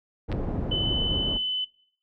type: low-pass noise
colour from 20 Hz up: pink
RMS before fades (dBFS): -29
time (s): 0.28-1.38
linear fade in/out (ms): 20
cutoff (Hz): 480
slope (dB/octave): 12
type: clicks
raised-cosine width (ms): 0.3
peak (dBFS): -21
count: 2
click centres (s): 0.317 / 0.326
type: tone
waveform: sine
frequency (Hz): 3017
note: F#7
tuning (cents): +33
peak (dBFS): -24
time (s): 0.71-1.65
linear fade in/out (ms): 10
effects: noise-tail reverb RT60 0.6 s tail -20 dB re dry